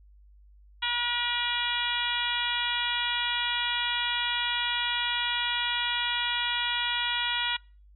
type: harmonic tone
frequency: 480 Hz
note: B4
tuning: 49 cents flat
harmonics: 2 / 3 / 4 / 5 / 6 / 7 / 8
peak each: -34 / -34 / -34 / -35 / -33 / -31 / -37 dBFS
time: 0.82-7.57 s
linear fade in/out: 10 ms
effects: noise-tail reverb RT60 0.4 s tail -26 dB re dry + added 50 Hz sine -52 dBFS peak until 7.95 s